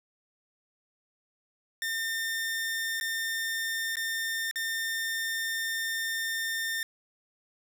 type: tone with dropouts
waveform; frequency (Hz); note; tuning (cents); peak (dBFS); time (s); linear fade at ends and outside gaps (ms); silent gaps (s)
sawtooth; 1810; A6; +48; -26; 1.82-6.83; 1; 3-3.01 / 3.956-3.969 / 4.512-4.558
effects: none